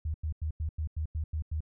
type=tone bursts; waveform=sine; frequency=77.78 Hz; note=D#2; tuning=in tune; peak=-29 dBFS; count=9; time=0.05-1.606 s; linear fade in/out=5 ms; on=92 ms; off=91 ms; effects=none